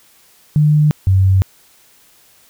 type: tone pair in turn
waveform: sine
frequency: 150.6 / 95.23 Hz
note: D3 / G2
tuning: +44 / -50 cents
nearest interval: minor sixth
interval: 794 cents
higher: first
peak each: -8 dBFS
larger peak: neither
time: 0.56-0.91 / 1.07-1.42 s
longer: neither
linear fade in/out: 0 ms
effects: white hiss -50 dBFS RMS until 2.49 s